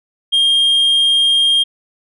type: tone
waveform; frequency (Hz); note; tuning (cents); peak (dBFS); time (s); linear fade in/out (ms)
sine; 3219; G7; +45; -7; 0.32-1.64; 20
effects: tanh soft clip ceiling -9 dBFS